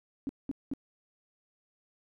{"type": "tone bursts", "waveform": "sine", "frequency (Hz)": 274.4, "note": "C#4", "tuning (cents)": -17, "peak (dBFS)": -30, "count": 3, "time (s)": [0.27, 0.736], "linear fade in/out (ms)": 0, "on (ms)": 22, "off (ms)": 200, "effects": []}